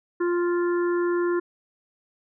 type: harmonic tone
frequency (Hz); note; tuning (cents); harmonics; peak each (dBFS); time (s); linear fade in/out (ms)
349.2; F4; 0; 1 / 3 / 4 / 5; -21 / -33 / -35 / -38; 0.2-1.4; 10
effects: none